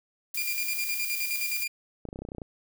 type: noise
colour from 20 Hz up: violet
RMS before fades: -33 dBFS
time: 0.34-1.64 s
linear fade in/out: 5 ms
type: tone with tremolo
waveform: sawtooth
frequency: 2401 Hz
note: D7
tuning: 38 cents sharp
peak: -25 dBFS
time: 0.37-1.68 s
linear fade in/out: 5 ms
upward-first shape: square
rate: 9.6 Hz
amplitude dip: 60%
type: clicks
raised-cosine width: 2 ms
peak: -24 dBFS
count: 12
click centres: 2.053 / 2.088 / 2.129 / 2.159 / 2.19 / 2.22 / 2.251 / 2.288 / 2.319 / 2.349 / 2.383 / 2.418 s
effects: none